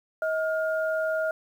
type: tone pair together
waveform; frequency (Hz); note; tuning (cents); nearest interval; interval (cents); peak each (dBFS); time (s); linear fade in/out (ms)
sine; 636 / 1417.1; D#5 / F6; +38 / +25; octave + major second; 1387; -25 / -30; 0.22-1.31; 2
effects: 9-bit